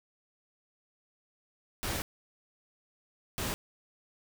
pink noise bursts at uneven times, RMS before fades -34 dBFS, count 2, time 1.83-2.02 / 3.38-3.54 s, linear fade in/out 0 ms, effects none

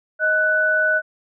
sine tone pair together, 625.1 / 1489 Hz, D#5 / F#6, +8 / +11 cents, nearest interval octave + minor third, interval 1503 cents, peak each -22 / -16 dBFS, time 0.19-1.02 s, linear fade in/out 50 ms, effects none

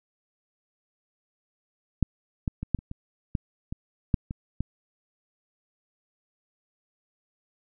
clicks, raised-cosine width 5 ms, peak -8 / -14 / -19 / -10 / -29 / -23 / -13 / -20 / -8 / -20 / -15 dBFS, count 11, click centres 2.027 / 2.478 / 2.63 / 2.747 / 2.789 / 2.914 / 3.352 / 3.725 / 4.142 / 4.309 / 4.606 s, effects none

